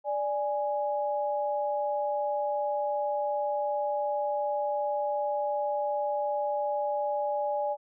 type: tone pair together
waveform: sine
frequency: 587.3 / 830 Hz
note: D5 / G#5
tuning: 0 / -1 cents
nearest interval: tritone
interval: 599 cents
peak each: -29 / -30 dBFS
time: 0.04-7.77 s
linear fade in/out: 50 ms
effects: none